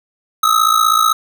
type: ring-modulated tone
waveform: square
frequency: 1278 Hz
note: D#6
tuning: 46 cents sharp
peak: -8 dBFS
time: 0.43-1.13 s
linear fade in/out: 2 ms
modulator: 28 Hz
effects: none